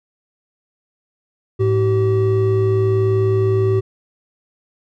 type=tone pair together; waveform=triangle; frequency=107.26 / 383.1 Hz; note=A2 / G4; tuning=-44 / -40 cents; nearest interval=octave + minor seventh; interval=2204 cents; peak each=-14 dBFS; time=1.59-3.81 s; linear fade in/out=20 ms; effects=none